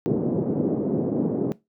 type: band-pass noise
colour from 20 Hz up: white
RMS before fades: -24 dBFS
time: 0.06-1.52 s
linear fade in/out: 0 ms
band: 140 to 420 Hz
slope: 24 dB/octave
effects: noise-tail reverb RT60 0.2 s tail -19 dB re dry